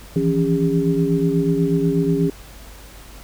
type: tone cluster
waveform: sine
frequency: 161.8 / 170 / 276.9 / 403.8 Hz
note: E3 / F3 / C#4 / G#4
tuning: -32 / -46 / -2 / -49 cents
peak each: -21 dBFS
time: 0.16-2.3 s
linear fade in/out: 2 ms
effects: added 50 Hz sine -40 dBFS peak until 3.23 s + pink hiss -43 dBFS RMS until 3.23 s